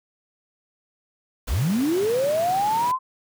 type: high-pass noise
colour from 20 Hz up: pink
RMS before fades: -35 dBFS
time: 1.47-2.92 s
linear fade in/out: 10 ms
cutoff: 100 Hz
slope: 96 dB/octave
type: linear sweep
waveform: sine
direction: up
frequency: 31.79 to 1056 Hz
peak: -19 dBFS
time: 1.47-2.99 s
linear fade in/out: 50 ms
effects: none